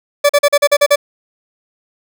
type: tone bursts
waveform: 40% pulse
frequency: 578 Hz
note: D5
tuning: 28 cents flat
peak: -6 dBFS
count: 8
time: 0.24-0.959 s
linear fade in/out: 10 ms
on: 54 ms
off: 41 ms
effects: none